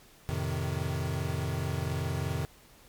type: chord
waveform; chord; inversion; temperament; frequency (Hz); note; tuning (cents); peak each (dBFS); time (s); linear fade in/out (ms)
square; F dominant seventh; none; equal; 87.31 / 110 / 130.81 / 155.56; F2 / A2 / C3 / Eb3; 0 / 0 / 0 / 0; -35 / -39 / -35 / -36; 0.29-2.45; 0
effects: pink hiss -57 dBFS RMS until 2.88 s + MP3 96 kbps